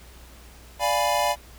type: chord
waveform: square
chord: D diminished seventh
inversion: none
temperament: equal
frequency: 587.3 / 698.5 / 830.6 / 987.8 Hz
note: D5 / F5 / Ab5 / Cb6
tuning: 0 / 0 / 0 / 0 cents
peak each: -27 dBFS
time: 0.79-1.36 s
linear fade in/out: 50 ms
effects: added 60 Hz sine -46 dBFS peak until 1.58 s + pink hiss -50 dBFS RMS until 1.58 s